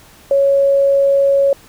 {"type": "tone", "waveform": "sine", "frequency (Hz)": 554.4, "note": "C#5", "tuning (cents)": 0, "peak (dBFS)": -9, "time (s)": [0.31, 1.53], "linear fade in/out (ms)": 2, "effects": ["pink hiss -44 dBFS RMS until 1.68 s"]}